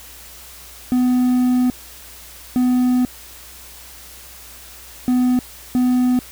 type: tone bursts at uneven times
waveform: triangle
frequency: 250 Hz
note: B3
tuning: 21 cents sharp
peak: -11 dBFS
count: 4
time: 0.92-1.7 / 2.56-3.05 / 5.08-5.39 / 5.75-6.19 s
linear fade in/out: 0 ms
effects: added 60 Hz sine -46 dBFS peak until 6.31 s + white hiss -40 dBFS RMS until 6.31 s